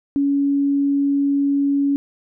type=tone; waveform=sine; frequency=280.9 Hz; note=C#4; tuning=23 cents sharp; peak=-15 dBFS; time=0.16-1.96 s; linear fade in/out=0 ms; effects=none